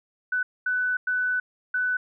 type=tone bursts at uneven times; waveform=sine; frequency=1496 Hz; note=F#6; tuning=19 cents sharp; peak=-22 dBFS; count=4; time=0.32-0.43 / 0.66-0.97 / 1.07-1.4 / 1.74-1.97 s; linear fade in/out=5 ms; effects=none